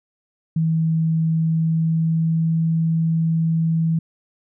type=tone with pitch glide; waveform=sine; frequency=161.5 to 163 Hz; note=E3 to E3; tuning=-35 to -19 cents; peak=-16 dBFS; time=0.56-3.99 s; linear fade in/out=5 ms; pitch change=+16 cents; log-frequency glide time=1.31-2.6 s; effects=none